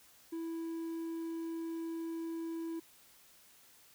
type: tone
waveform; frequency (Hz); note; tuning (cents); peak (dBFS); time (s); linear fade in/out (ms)
triangle; 329.6; E4; 0; -35; 0.32-2.8; 10
effects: white hiss -62 dBFS RMS until 3.94 s